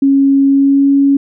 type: tone with pitch glide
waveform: sine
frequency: 274.9 to 278.1 Hz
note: C#4 to C#4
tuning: -14 to +6 cents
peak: -6 dBFS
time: 0.02-1.17 s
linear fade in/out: 5 ms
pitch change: +20 cents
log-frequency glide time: 0.45-0.89 s
effects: none